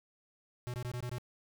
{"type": "tone bursts", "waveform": "square", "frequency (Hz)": 123, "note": "B2", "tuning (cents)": -7, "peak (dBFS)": -37, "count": 6, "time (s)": [0.67, 1.183], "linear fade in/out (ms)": 0, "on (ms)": 68, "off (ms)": 21, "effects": ["12-bit"]}